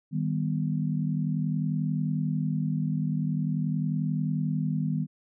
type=chord; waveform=sine; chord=Eb augmented; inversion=none; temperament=equal; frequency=155.56 / 196 / 246.9 Hz; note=Eb3 / G3 / B3; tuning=0 / 0 / 0 cents; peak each=-27 / -31 / -32 dBFS; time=0.11-5.07 s; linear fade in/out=50 ms; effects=none